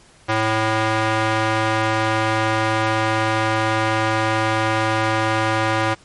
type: tone with band-pass filter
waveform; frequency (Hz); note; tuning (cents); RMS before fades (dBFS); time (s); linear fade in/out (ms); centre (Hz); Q
square; 110; A2; 0; -19; 0.28-5.95; 20; 1300; 0.75
effects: pink hiss -50 dBFS RMS until 6.04 s + MP3 48 kbps